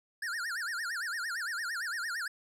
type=tone with vibrato; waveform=square; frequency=1606 Hz; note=G6; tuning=41 cents sharp; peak=-34 dBFS; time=0.22-2.28 s; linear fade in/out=5 ms; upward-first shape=sine; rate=8.8 Hz; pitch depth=270 cents each way; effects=low-pass 11000 Hz 12 dB/octave